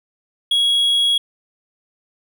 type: tone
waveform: triangle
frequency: 3322 Hz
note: G#7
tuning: in tune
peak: -12 dBFS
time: 0.51-1.18 s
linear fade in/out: 5 ms
effects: none